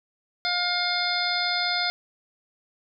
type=harmonic tone; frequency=711 Hz; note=F5; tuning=31 cents sharp; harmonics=1 / 2 / 3 / 5 / 6 / 7; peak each=-30 / -30 / -30 / -30 / -30 / -30 dBFS; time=0.45-1.9 s; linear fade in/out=0 ms; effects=none